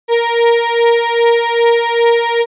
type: beating tone pair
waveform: 35% pulse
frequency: 466.2 / 468.7 Hz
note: A#4 / A#4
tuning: 0 / +9 cents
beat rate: 2.5 Hz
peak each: -11 dBFS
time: 0.08-2.46 s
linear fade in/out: 50 ms
effects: resampled to 8000 Hz